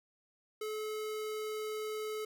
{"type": "tone", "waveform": "square", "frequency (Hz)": 430.2, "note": "A4", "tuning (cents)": -39, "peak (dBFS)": -37, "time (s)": [0.61, 2.25], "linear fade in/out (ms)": 5, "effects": []}